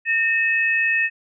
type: tone pair together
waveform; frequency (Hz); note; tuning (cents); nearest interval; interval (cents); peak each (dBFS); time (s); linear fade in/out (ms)
sine; 1827.8 / 2576; A#6 / E7; -35 / -41; tritone; 594; -19 / -20; 0.05-1.1; 50
effects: none